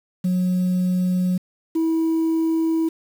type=tone pair in turn; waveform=sine; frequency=182.2 / 324.6 Hz; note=F#3 / E4; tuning=-26 / -27 cents; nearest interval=minor seventh; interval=999 cents; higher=second; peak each=-15 dBFS; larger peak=neither; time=0.24-1.38 / 1.75-2.89 s; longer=neither; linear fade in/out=10 ms; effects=tanh soft clip ceiling -16 dBFS + 7-bit